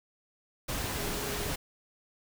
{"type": "tone in noise", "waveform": "sine", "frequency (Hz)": 411.7, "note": "G#4", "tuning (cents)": -15, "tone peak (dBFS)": -40, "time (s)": [0.97, 1.48], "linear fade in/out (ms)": 10, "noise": "pink", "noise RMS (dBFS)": -34, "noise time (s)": [0.68, 1.56], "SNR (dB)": -9, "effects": []}